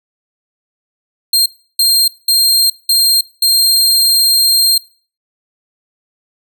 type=tone bursts at uneven times; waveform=sawtooth; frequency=4193 Hz; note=C8; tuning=3 cents sharp; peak=-5 dBFS; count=5; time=1.33-1.46 / 1.79-2.08 / 2.28-2.7 / 2.89-3.21 / 3.42-4.78 s; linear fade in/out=5 ms; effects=noise-tail reverb RT60 0.4 s tail -19 dB re dry